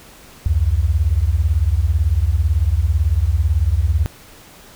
sine beating tone pair, 68.3 / 86.3 Hz, C#2 / F2, -25 / -20 cents, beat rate 18 Hz, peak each -16 dBFS, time 0.46-4.06 s, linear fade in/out 0 ms, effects pink hiss -43 dBFS RMS until 4.75 s

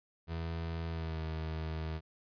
30% pulse tone with pitch glide, 82.7 to 79.42 Hz, E2 to D#2, +6 to +36 cents, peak -33 dBFS, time 0.27-2.01 s, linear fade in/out 50 ms, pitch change -70 cents, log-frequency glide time 0.87-1.23 s, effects resampled to 11025 Hz

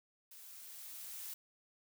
blue noise with level ramp, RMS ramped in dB -55 to -45 dBFS, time 0.31-1.34 s, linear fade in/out 5 ms, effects none

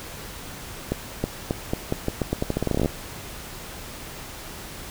accelerating click train, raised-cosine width 2 ms, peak -9 dBFS, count 21, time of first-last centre 0.92-2.859 s, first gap 320 ms, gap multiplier 0.84, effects pink hiss -38 dBFS RMS until 4.9 s

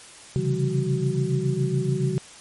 sine tone cluster, 133.1 / 140.2 / 165.7 / 193.8 / 373.8 Hz, C3 / C#3 / E3 / G3 / F#4, +30 / +20 / +9 / -20 / +18 cents, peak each -26 / -25 / -29 / -30 / -28 dBFS, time 0.36-2.18 s, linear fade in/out 0 ms, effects white hiss -45 dBFS RMS until 2.4 s + MP3 48 kbps

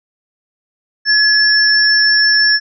sine tone pair together, 1700 / 5397 Hz, G#6 / E8, +40 / +40 cents, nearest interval octave + minor sixth, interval 2000 cents, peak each -11 dBFS, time 1.05-2.6 s, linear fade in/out 50 ms, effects none

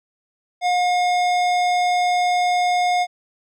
sine tone with hard clipping, 717 Hz, F5, 45 cents sharp, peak -18 dBFS, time 0.61-3.07 s, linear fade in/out 50 ms, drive 15 dB, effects none

